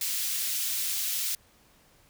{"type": "high-pass noise", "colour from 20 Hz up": "white", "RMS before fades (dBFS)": -30, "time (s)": [0.01, 1.35], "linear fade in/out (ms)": 2, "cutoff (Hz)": 2700, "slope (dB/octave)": 12, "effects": ["pink hiss -61 dBFS RMS until 2.09 s"]}